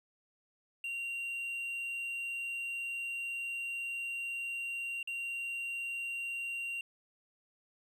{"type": "tone with dropouts", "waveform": "triangle", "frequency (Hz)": 2762, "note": "F7", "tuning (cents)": -20, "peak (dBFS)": -34, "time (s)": [0.84, 6.81], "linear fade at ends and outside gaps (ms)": 2, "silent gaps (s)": [5.029, 5.074], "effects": []}